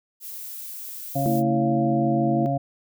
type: noise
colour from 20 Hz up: violet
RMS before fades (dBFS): -36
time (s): 0.2-1.43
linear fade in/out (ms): 50
type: harmonic tone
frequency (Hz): 138.59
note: C#3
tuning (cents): 0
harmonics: 1 / 2 / 4 / 5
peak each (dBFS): -25 / -28 / -30 / -25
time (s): 1.15-2.58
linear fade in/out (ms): 10
type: chord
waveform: sine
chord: A major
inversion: none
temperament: equal with one note detuned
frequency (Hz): 224.2 / 277.2 / 329.6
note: A3 / C#4 / E4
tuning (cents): +33 / 0 / 0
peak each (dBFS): -24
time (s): 1.26-2.46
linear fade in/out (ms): 0
effects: none